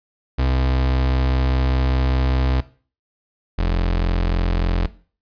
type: tone pair in turn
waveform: 35% pulse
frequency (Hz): 65 / 43.38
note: C2 / F1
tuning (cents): -11 / -11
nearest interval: perfect fifth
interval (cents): 700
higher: first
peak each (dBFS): -15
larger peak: neither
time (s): 0.38-2.61 / 3.58-4.87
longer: first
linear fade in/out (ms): 10
effects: noise-tail reverb RT60 0.4 s tail -17 dB re dry + resampled to 11025 Hz